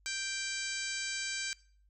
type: harmonic tone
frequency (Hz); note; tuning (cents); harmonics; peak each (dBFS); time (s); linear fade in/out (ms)
784; G5; 0; 2 / 3 / 4 / 5 / 6 / 7 / 8 / 9 / 10; -41 / -41 / -46 / -46 / -42 / -48 / -43 / -47 / -44; 0.06-1.53; 0
effects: noise-tail reverb RT60 0.5 s tail -22 dB re dry + added 50 Hz sine -63 dBFS peak until 1.89 s